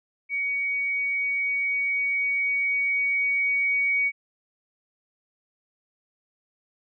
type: tone with level ramp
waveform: sine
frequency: 2248 Hz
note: C#7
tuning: 24 cents sharp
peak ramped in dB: -24 to -20 dBFS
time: 0.29-4.12 s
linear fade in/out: 50 ms
effects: none